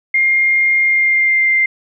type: tone with pitch glide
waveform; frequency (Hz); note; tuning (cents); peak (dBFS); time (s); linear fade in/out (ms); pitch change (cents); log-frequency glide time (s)
sine; 2121 to 2093; C7 to C7; +23 to 0; -10; 0.14-1.66; 5; -23; 0.82-1.53
effects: none